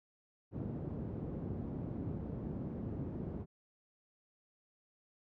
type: band-pass noise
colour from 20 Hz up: pink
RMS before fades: -41 dBFS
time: 0.51-3.46 s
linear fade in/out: 50 ms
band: 100 to 300 Hz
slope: 12 dB/octave
effects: none